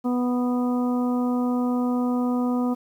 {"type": "harmonic tone", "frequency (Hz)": 246.9, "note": "B3", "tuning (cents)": 0, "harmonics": [1, 2, 3, 4, 5], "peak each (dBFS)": [-21, -31, -34, -36, -37], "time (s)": [0.04, 2.75], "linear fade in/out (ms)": 20, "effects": ["9-bit"]}